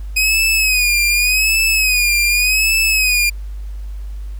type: tone with vibrato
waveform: sawtooth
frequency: 2505 Hz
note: D#7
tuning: 11 cents sharp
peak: -9 dBFS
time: 0.16-3.3 s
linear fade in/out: 10 ms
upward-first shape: sine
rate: 0.86 Hz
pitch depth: 83 cents each way
effects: added 50 Hz sine -24 dBFS peak until 4.39 s + pink hiss -51 dBFS RMS until 4.39 s